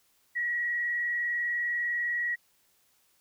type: tone with vibrato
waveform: sine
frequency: 1914 Hz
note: A#6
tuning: 45 cents sharp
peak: -27 dBFS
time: 0.35-2.36 s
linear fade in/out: 20 ms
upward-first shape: square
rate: 20 Hz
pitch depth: 22 cents each way
effects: white hiss -68 dBFS RMS until 3.2 s